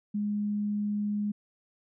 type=tone; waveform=sine; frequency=207.3 Hz; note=G#3; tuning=3 cents flat; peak=-27 dBFS; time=0.14-1.32 s; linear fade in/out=10 ms; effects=none